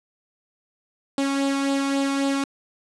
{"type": "tone with flanger", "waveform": "sawtooth", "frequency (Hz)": 275.8, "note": "C#4", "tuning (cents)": -9, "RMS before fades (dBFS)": -23, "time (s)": [1.18, 2.44], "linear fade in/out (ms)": 2, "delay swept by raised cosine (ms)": [0.24, 0.88], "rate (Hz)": 3.7, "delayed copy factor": 0.5, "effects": ["resampled to 22050 Hz", "8-bit"]}